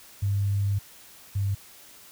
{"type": "tone pair in turn", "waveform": "sine", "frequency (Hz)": [100, 99.31], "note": ["G2", "G2"], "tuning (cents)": [35, 23], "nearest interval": "unison", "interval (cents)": 12, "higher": "first", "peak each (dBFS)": [-22, -23], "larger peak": "first", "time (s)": [[0.22, 0.79], [1.35, 1.55]], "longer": "first", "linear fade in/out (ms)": 10, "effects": ["white hiss -50 dBFS RMS until 2.11 s"]}